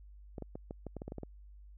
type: clicks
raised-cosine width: 2 ms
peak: -28 dBFS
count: 11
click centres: 0.382 / 0.423 / 0.555 / 0.709 / 0.867 / 0.967 / 1.019 / 1.08 / 1.121 / 1.183 / 1.233 s
effects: added 50 Hz sine -51 dBFS peak until 1.77 s